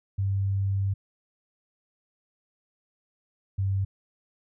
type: tone pair in turn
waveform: sine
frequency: 98 / 97.21 Hz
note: G2 / G2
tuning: 0 / -14 cents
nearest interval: unison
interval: 14 cents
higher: first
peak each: -23 dBFS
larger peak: neither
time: 0.18-0.94 / 3.58-3.85 s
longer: first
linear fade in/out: 10 ms
effects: none